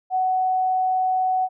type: tone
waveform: sine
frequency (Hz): 746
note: F#5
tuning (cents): +14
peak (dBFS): -18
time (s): 0.1-1.49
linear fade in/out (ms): 50
effects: none